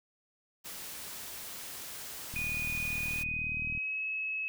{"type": "noise", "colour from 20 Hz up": "white", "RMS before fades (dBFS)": -43, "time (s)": [0.64, 3.24], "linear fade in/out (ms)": 20}
{"type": "click train", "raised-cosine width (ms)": 5, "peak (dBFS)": -31, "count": 57, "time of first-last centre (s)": [2.34, 3.776], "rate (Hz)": 39}
{"type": "tone with pitch glide", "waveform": "sine", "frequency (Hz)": [2466, 2577], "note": ["D#7", "E7"], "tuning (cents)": [-16, -40], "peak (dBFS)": -32, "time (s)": [2.36, 4.48], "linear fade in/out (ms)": 0, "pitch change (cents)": 76, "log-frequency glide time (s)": [3.04, 4.05]}
{"effects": []}